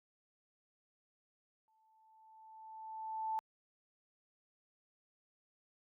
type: tone with exponential growth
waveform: sine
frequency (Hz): 880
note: A5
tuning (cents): 0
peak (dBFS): -33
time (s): 1.68-3.39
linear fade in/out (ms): 0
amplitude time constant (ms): 370
effects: Opus 48 kbps